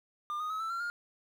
triangle tone with pitch steps, 1200 / 1240.2 / 1281.7 / 1324.6 / 1368.9 / 1414.7 Hz, D6 / D#6 / E6 / E6 / F6 / F6, +37 / -6 / -49 / +8 / -35 / +22 cents, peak -31 dBFS, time 0.3-0.9 s, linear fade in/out 0 ms, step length 100 ms, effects 10-bit

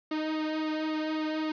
sawtooth tone with flanger, 311.1 Hz, D#4, in tune, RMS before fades -31 dBFS, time 0.11-1.52 s, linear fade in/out 5 ms, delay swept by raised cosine 1.2 to 2.4 ms, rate 3.7 Hz, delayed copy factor -0.8, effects resampled to 11025 Hz + 9-bit

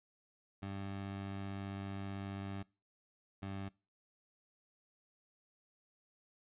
20% pulse tone pair in turn, 98.3 / 97.62 Hz, G2 / G2, +5 / -7 cents, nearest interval unison, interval 12 cents, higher first, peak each -36 / -36 dBFS, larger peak neither, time 0.62-2.63 / 3.42-3.69 s, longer first, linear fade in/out 10 ms, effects noise-tail reverb RT60 0.3 s tail -23 dB re dry + resampled to 8000 Hz

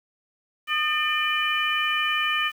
harmonic tone with a mistuned harmonic, 599 Hz, D5, 34 cents sharp, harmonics 2 / 3 / 4 / 5, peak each -27 / -27 / -27 / -27 dBFS, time 0.67-2.52 s, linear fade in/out 50 ms, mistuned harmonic 2, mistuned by +43 cents, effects 8-bit

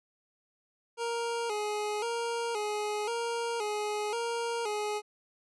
25% pulse tone with vibrato, 442.8 Hz, A4, 11 cents sharp, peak -27 dBFS, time 0.97-5.02 s, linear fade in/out 50 ms, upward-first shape square, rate 0.95 Hz, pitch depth 93 cents each way, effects resampled to 24000 Hz

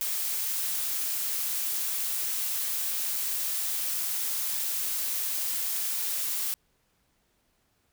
blue noise, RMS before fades -30 dBFS, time 0.01-6.54 s, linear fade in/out 0 ms, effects pink hiss -71 dBFS RMS until 7.92 s

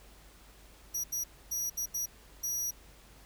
sawtooth tone bursts at uneven times, 5790 Hz, F#8, 38 cents flat, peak -29 dBFS, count 6, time 0.94-1.04 / 1.12-1.24 / 1.51-1.7 / 1.77-1.86 / 1.94-2.06 / 2.43-2.71 s, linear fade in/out 10 ms, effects added 50 Hz sine -57 dBFS peak until 3.25 s + pink hiss -58 dBFS RMS until 3.25 s

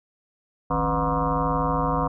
sine tone with frequency modulation, 611 Hz, D#5, 32 cents flat, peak -20 dBFS, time 0.7-2.08 s, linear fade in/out 10 ms, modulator 113 Hz, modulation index 5.1, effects none

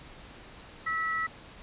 sine tone pair together, 1300 / 1947.8 Hz, E6 / B6, -24 / -24 cents, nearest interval perfect fifth, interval 700 cents, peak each -31 / -30 dBFS, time 0.86-1.27 s, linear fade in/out 10 ms, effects pink hiss -49 dBFS RMS until 1.62 s + resampled to 8000 Hz

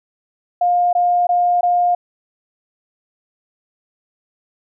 sine tone bursts, 708 Hz, F5, 23 cents sharp, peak -12 dBFS, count 4, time 0.61-1.95 s, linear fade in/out 5 ms, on 320 ms, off 20 ms, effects none

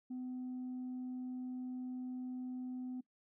sine tone, 253.1 Hz, B3, 43 cents sharp, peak -38 dBFS, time 0.1-3.01 s, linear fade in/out 10 ms, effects noise-tail reverb RT60 0.1 s tail -20 dB re dry + tanh soft clip ceiling -38 dBFS

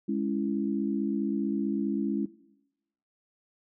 sine chord, C# minor, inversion second, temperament just, 207.9 / 277.2 / 332.6 Hz, G#3 / C#4 / E4, +2 / 0 / +16 cents, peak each -29 / -31 / -32 dBFS, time 0.08-2.26 s, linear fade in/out 10 ms, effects noise-tail reverb RT60 0.9 s tail -19 dB re dry

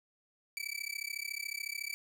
sawtooth tone with amplitude modulation, 2307 Hz, D7, 31 cents flat, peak -30 dBFS, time 0.57-1.94 s, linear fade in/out 0 ms, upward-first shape sine, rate 33.9 Hz, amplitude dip 100%, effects none

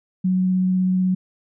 sine tone with vibrato, 185 Hz, F#3, in tune, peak -16 dBFS, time 0.24-1.15 s, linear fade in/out 10 ms, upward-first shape triangle, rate 16 Hz, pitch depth 10 cents each way, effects none

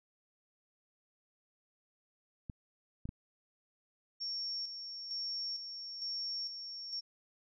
clicks, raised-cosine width 5 ms, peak -29 dBFS, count 3, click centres 2.498 / 3.055 / 3.091 s
sine tone with tremolo, 5490 Hz, F8, 31 cents flat, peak -36 dBFS, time 4.2-7.01 s, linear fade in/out 20 ms, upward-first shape square, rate 1.1 Hz, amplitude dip 50%
effects none

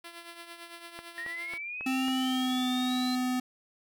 5% pulse tone with tremolo, 340 Hz, F4, 46 cents flat, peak -30 dBFS, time 0.04-1.58 s, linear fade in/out 5 ms, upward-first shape triangle, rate 8.9 Hz, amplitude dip 65%
click train, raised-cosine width 0.5 ms, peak -27 dBFS, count 5, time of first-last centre 0.99-2.083 s, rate 3.66 Hz
sine linear sweep, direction up, 1816 to 4100 Hz, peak -35 dBFS, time 1.18-3.15 s, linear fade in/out 0 ms
square tone with pitch glide, 261.6 to 252.5 Hz, C4 to B3, 0 to +39 cents, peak -28 dBFS, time 1.86-3.4 s, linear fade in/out 5 ms, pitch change -61 cents, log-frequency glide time 2.07-2.68 s
effects none

